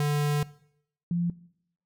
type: tone pair in turn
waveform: square / sine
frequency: 146.83 / 172.77 Hz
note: D3 / F3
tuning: 0 / -18 cents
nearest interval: minor third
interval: 282 cents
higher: second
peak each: -24 dBFS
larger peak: neither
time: 0-0.43 / 1.11-1.3 s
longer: first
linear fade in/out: 2 ms
effects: noise-tail reverb RT60 0.7 s tail -20 dB re dry